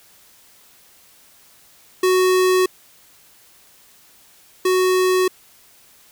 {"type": "tone pair in turn", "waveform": "square", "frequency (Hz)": [370, 370], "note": ["F#4", "F#4"], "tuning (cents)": [0, 0], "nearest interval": "unison", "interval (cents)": 0, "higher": "neither", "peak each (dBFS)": [-14, -15], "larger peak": "first", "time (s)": [[2.03, 2.66], [4.65, 5.28]], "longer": "neither", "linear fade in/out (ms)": 5, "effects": ["white hiss -51 dBFS RMS until 6.11 s"]}